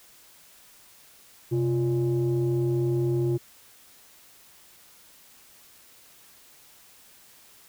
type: tone pair together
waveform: sine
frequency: 129.67 / 349.2 Hz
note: C3 / F4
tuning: -15 / 0 cents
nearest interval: octave + perfect fourth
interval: 1715 cents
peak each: -23 dBFS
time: 1.51-3.38 s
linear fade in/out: 20 ms
effects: tanh soft clip ceiling -18 dBFS + white hiss -54 dBFS RMS until 7.68 s